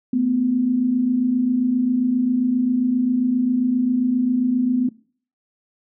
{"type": "tone pair together", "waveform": "sine", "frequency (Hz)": [224.8, 252.3], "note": ["A3", "B3"], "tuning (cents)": [37, 37], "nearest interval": "major second", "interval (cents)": 200, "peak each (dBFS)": [-24, -17], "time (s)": [0.13, 4.89], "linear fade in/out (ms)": 5, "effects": ["noise-tail reverb RT60 0.5 s tail -22 dB re dry"]}